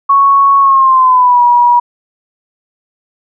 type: tone with pitch glide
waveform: sine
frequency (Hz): 1108 to 964.6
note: C#6 to B5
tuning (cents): -1 to -41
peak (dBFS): -4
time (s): 0.09-1.8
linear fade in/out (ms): 10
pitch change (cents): -240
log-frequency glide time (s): 0.6-1.43
effects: none